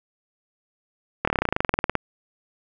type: slowing click train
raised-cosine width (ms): 0.5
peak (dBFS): -5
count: 19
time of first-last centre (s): 1.25-1.953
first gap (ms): 25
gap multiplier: 1.05
effects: none